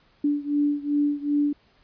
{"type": "beating tone pair", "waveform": "sine", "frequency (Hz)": [290, 292.6], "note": ["D4", "D4"], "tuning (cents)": [-22, -6], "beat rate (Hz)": 2.6, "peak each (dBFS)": [-23, -25], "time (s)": [0.24, 1.53], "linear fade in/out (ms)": 5, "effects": ["pink hiss -61 dBFS RMS until 1.83 s", "resampled to 11025 Hz"]}